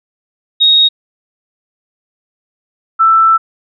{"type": "tone pair in turn", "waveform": "sine", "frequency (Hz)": [3754, 1327.2], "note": ["A#7", "E6"], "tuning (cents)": [11, 11], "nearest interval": "octave + tritone", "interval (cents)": 1800, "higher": "first", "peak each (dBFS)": -5, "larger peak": "neither", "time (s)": [[0.6, 0.89], [2.99, 3.38]], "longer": "second", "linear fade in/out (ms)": 20, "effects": []}